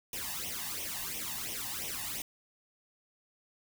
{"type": "noise with flanger", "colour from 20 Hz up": "white", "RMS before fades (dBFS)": -38, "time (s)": [0.13, 2.22], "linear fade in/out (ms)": 2, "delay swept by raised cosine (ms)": [0.33, 1.12], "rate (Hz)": 2.9, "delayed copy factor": 0.8, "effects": []}